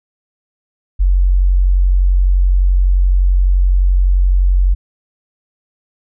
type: tone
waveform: sine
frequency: 45.84 Hz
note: F#1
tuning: 15 cents flat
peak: -8 dBFS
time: 0.99-4.75 s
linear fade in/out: 20 ms
effects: none